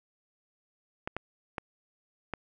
clicks, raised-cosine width 0.5 ms, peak -18 dBFS, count 4, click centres 1.075 / 1.166 / 1.582 / 2.337 s, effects none

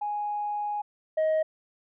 sine tone pair in turn, 830.6 / 629 Hz, G#5 / D#5, 0 / +19 cents, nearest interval perfect fourth, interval 481 cents, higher first, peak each -27 / -19 dBFS, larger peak second, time 0.01-0.82 / 1.17-1.43 s, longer first, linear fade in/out 10 ms, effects tanh soft clip ceiling -21 dBFS

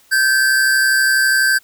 square tone pair together, 1559.9 / 1692 Hz, G6 / G#6, -9 / +32 cents, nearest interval minor second, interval 141 cents, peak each -13 / -22 dBFS, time 0.11-1.59 s, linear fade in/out 20 ms, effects white hiss -52 dBFS RMS until 1.63 s

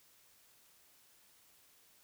silence, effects white hiss -66 dBFS RMS until 2.03 s

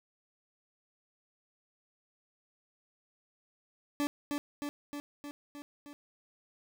40% pulse tone with echo, 289.7 Hz, D4, 24 cents flat, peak -28 dBFS, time 4-4.07 s, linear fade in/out 0 ms, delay 310 ms, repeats 6, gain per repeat -3 dB, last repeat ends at 5.93 s, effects none

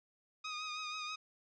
15% pulse tone with vibrato, 1243 Hz, D#6, 2 cents flat, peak -33 dBFS, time 0.44-1.16 s, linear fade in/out 10 ms, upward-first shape triangle, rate 6.2 Hz, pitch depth 39 cents each way, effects resampled to 16000 Hz

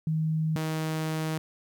sine / sawtooth tone pair in turn, 157.9 / 157.9 Hz, D#3 / D#3, +26 / +26 cents, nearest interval unison, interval 0 cents, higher neither, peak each -24 dBFS, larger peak neither, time 0.07-0.56 / 0.56-1.38 s, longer second, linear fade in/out 2 ms, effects 11-bit

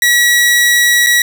sawtooth tone with dropouts, 1927 Hz, B6, 43 cents flat, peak -4 dBFS, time 0.02-1.22 s, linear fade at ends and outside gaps 2 ms, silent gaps 1.064-1.068 s, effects none

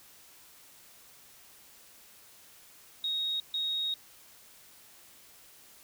sine tone bursts at uneven times, 3758 Hz, A#7, 13 cents sharp, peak -29 dBFS, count 2, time 3.04-3.4 / 3.54-3.94 s, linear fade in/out 2 ms, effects white hiss -56 dBFS RMS until 5.83 s

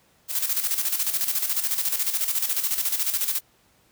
blue noise with tremolo, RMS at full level -23 dBFS, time 0.28-3.41 s, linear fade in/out 50 ms, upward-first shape square, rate 14 Hz, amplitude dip 60%, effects pink hiss -61 dBFS RMS until 3.91 s + high-pass 60 Hz 12 dB/octave

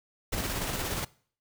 pink noise with tremolo, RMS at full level -31 dBFS, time 0.32-1.05 s, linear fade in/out 10 ms, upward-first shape square, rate 17 Hz, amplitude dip 30%, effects noise-tail reverb RT60 0.5 s tail -22 dB re dry

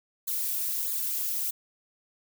violet noise with flanger, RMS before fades -30 dBFS, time 0.27-1.51 s, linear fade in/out 10 ms, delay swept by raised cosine 0.35 to 4.25 ms, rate 1.6 Hz, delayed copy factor -1, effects none

